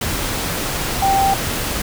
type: tone in noise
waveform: sine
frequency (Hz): 782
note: G5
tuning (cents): -4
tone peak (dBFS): -13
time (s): 1.02-1.34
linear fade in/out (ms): 5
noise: pink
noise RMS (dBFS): -22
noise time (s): 0.01-1.82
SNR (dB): +6
effects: none